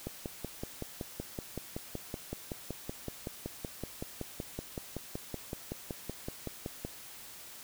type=click train; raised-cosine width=2 ms; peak=-23 dBFS; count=37; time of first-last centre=0.07-6.85 s; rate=5.31 Hz; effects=white hiss -49 dBFS RMS until 7.63 s